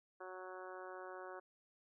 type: harmonic tone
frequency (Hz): 185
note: F#3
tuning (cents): 0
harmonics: 2 / 3 / 4 / 5 / 6 / 7 / 8 / 9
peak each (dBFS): -52 / -53 / -55 / -58 / -55 / -59 / -56 / -63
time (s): 0.2-1.4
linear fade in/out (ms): 10
effects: none